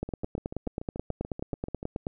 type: two click trains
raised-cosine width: 2 ms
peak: -23 / -17 dBFS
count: 13 / 20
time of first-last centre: 0.09-1.829 / 0.03-2.069 s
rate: 6.9 / 9.32 Hz
effects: none